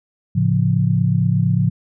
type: chord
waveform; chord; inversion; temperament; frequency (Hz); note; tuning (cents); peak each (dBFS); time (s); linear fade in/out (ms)
sine; A augmented; none; equal; 110 / 138.59 / 174.61; A2 / C#3 / E#3; 0 / 0 / 0; -18; 0.35-1.7; 10
effects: none